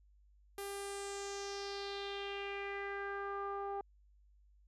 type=tone with low-pass filter sweep; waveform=sawtooth; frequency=398.8 Hz; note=G4; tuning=30 cents sharp; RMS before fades=-42 dBFS; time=0.58-3.81 s; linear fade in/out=2 ms; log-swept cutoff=12000 to 900 Hz; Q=3.6; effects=added 50 Hz sine -63 dBFS peak until 4.67 s